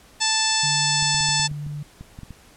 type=harmonic tone; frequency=880 Hz; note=A5; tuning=in tune; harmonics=1 / 2 / 3 / 4 / 5 / 6 / 7 / 8 / 9; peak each=-27 / -29 / -29 / -27 / -27 / -25 / -30 / -31 / -26 dBFS; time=0.2-1.48 s; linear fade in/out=20 ms
type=tone; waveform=sine; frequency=147.2 Hz; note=D3; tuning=4 cents sharp; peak=-28 dBFS; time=0.63-1.83 s; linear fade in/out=5 ms
type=clicks; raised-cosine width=5 ms; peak=-25 dBFS; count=11; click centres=1.026 / 1.146 / 1.206 / 1.289 / 1.398 / 1.515 / 1.666 / 2.01 / 2.189 / 2.233 / 2.307 s
effects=pink hiss -51 dBFS RMS until 2.56 s + low-pass 12000 Hz 12 dB/octave